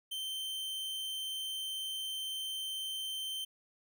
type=tone; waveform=45% pulse; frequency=3111 Hz; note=G7; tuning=14 cents flat; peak=-36 dBFS; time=0.11-3.45 s; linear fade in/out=10 ms; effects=none